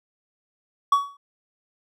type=tone with exponential decay; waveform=triangle; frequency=1127 Hz; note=C#6; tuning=28 cents sharp; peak=-10 dBFS; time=0.92-1.17 s; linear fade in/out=5 ms; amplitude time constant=53 ms; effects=none